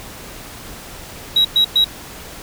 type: tone bursts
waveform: sine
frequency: 3853 Hz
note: B7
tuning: 44 cents flat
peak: -8 dBFS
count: 3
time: 1.36-1.844 s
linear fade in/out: 5 ms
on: 88 ms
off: 110 ms
effects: tanh soft clip ceiling -8 dBFS + pink hiss -35 dBFS RMS until 2.42 s